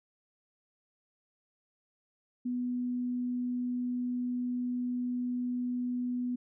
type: tone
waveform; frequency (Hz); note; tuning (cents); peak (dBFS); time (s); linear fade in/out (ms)
sine; 246.9; B3; 0; -30; 2.45-6.36; 10
effects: none